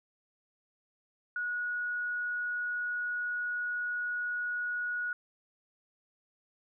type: tone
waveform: sine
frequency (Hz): 1457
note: F#6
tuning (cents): -27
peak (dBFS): -31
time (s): 1.36-5.13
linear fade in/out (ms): 2
effects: none